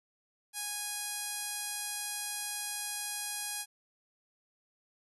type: tone with low-pass filter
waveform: 5% pulse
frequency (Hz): 827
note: G#5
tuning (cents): -8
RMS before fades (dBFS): -38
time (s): 0.53-3.66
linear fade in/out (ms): 50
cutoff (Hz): 11000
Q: 3.3
effects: none